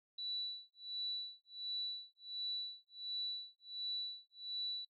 sine tone with tremolo, 3950 Hz, B7, in tune, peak -37 dBFS, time 0.18-4.85 s, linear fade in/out 5 ms, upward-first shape sine, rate 1.4 Hz, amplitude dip 100%, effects noise-tail reverb RT60 0.1 s tail -24 dB re dry

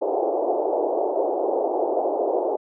pink band-pass noise, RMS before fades -23 dBFS, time 0.01-2.57 s, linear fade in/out 20 ms, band 350 to 800 Hz, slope 48 dB/octave, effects none

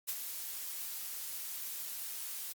blue noise with ADSR envelope, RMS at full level -35 dBFS, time 0.07-2.53 s, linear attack 21 ms, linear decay 46 ms, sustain -6 dB, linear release 13 ms, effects Opus 48 kbps

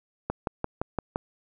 click train, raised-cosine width 1 ms, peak -13 dBFS, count 6, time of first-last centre 0.3-1.159 s, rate 5.82 Hz, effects none

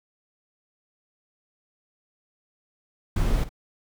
brown noise with echo, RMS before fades -22 dBFS, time 3.16-3.44 s, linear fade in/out 5 ms, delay 52 ms, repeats 1, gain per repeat -14 dB, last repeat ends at 3.492 s, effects none

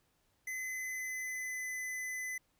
square tone with pitch glide, 2035 to 2015 Hz, C7 to B6, -49 to +34 cents, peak -38 dBFS, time 0.47-2.38 s, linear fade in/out 5 ms, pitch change -17 cents, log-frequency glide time 0.59-1.69 s, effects pink hiss -75 dBFS RMS until 2.59 s

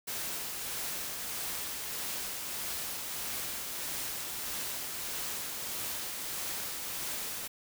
white noise with tremolo, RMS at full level -36 dBFS, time 0.07-7.48 s, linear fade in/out 10 ms, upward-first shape triangle, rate 1.6 Hz, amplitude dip 30%, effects none

